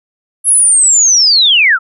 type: linear sweep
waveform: sine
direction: down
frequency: 10910 to 1244.5 Hz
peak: -5 dBFS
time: 0.44-1.79 s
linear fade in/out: 50 ms
effects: none